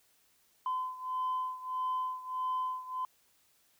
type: beating tone pair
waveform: sine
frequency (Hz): 1021 / 1022.6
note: C6 / C6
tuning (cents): -43 / -40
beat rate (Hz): 1.6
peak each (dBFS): -33 / -36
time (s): 0.66-3.05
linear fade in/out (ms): 2
effects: tanh soft clip ceiling -27 dBFS + white hiss -69 dBFS RMS until 3.79 s